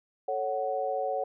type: chord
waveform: sine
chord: F# minor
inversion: first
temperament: equal with one note detuned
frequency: 440 / 554.4 / 743.8 Hz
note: A4 / C#5 / F#5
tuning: 0 / 0 / +9 cents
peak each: -35 / -31 / -31 dBFS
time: 0.28-1.24 s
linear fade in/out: 5 ms
effects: none